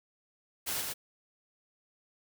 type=noise with echo; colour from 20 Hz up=white; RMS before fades=-34 dBFS; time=0.66-0.82 s; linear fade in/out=20 ms; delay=120 ms; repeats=1; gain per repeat=-3 dB; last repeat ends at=0.94 s; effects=none